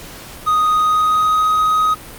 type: tone with pitch glide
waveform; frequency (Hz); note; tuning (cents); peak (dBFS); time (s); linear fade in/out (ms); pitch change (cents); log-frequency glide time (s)
triangle; 1244.5 to 1257.5; D#6 to D#6; 0 to +18; -10; 0.46-1.95; 20; +18; 0.7-1.45
effects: pink hiss -35 dBFS RMS until 2.18 s + Opus 48 kbps